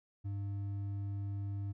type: tone with hard clipping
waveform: triangle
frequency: 100 Hz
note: G2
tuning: 35 cents sharp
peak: -37 dBFS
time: 0.24-1.73 s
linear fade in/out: 20 ms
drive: 8 dB
effects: none